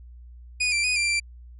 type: tone with pitch steps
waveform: sawtooth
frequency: 2472 / 2354 / 2485 / 2367 / 2354 Hz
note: D#7 / D7 / D#7 / D7 / D7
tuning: -12 / +3 / -3 / +13 / +3 cents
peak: -18 dBFS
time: 0.6-1.2 s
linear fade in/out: 10 ms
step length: 120 ms
effects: added 60 Hz sine -42 dBFS peak until 1.59 s + resampled to 24000 Hz